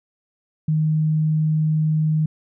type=tone; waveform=sine; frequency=155.56 Hz; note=D#3; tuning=in tune; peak=-16 dBFS; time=0.68-2.26 s; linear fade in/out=5 ms; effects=none